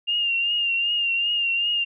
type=tone with vibrato; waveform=sine; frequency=2800 Hz; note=F7; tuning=4 cents sharp; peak=-20 dBFS; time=0.07-1.85 s; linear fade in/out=20 ms; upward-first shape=triangle; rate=2.6 Hz; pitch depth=50 cents each way; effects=none